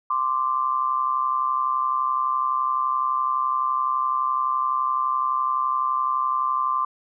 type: tone pair together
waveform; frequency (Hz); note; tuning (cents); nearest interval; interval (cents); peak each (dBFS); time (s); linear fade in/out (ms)
sine; 1042.9 / 1174.7; C6 / D6; -6 / 0; major second; 206; -23; 0.1-6.85; 5
effects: none